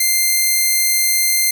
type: tone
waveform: 5% pulse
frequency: 2093 Hz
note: C7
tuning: in tune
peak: -3 dBFS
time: 0-1.51 s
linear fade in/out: 5 ms
effects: none